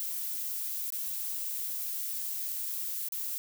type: noise with dropouts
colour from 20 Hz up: violet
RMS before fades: -35 dBFS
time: 0-3.38 s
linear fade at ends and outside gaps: 0 ms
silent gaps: 0.903-0.923 / 3.086-3.122 s
effects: none